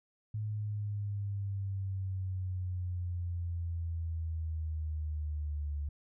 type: exponential sweep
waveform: sine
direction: down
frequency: 107.4 to 72.4 Hz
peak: -33 dBFS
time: 0.34-5.89 s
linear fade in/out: 5 ms
effects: none